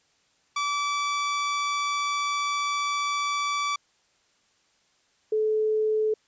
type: tone pair in turn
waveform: sawtooth / sine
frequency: 1155 / 432.6 Hz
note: D6 / A4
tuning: -29 / -29 cents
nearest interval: octave + perfect fourth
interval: 1700 cents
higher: first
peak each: -21 dBFS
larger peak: neither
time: 0.56-3.76 / 5.32-6.14 s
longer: first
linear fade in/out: 5 ms
effects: white hiss -66 dBFS RMS until 6.27 s + resampled to 16000 Hz